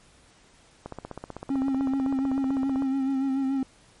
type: click train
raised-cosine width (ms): 1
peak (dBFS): -21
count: 32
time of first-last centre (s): 0.86-2.822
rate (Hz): 15.8
type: tone with vibrato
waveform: triangle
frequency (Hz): 268.9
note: C4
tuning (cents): +47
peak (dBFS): -21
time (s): 1.5-3.63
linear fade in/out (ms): 2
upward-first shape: sine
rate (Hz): 7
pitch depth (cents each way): 38
effects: pink hiss -57 dBFS RMS until 4 s + MP3 48 kbps